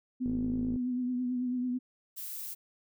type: tone with vibrato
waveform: sine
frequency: 249.5 Hz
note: B3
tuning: 18 cents sharp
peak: -29 dBFS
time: 0.2-1.79 s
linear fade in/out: 20 ms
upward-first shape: triangle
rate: 9.1 Hz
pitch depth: 40 cents each way
type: click train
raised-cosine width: 3 ms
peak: -27 dBFS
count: 28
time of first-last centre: 0.26-0.76 s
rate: 54 Hz
type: noise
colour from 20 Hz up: violet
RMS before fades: -40 dBFS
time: 2.16-2.55 s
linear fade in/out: 20 ms
effects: none